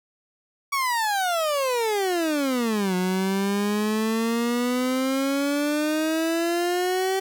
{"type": "exponential two-way sweep", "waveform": "30% pulse", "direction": "down then up", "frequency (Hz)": [1139, 181, 386.2], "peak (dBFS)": -19, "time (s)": [0.72, 7.2], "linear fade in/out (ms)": 10, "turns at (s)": 2.95, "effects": ["9-bit"]}